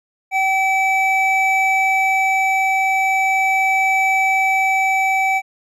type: tone pair together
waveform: triangle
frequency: 767.2 / 2302 Hz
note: G5 / D7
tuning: -37 / -35 cents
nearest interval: octave + perfect fifth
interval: 1902 cents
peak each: -15 dBFS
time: 0.31-5.42 s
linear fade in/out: 50 ms
effects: none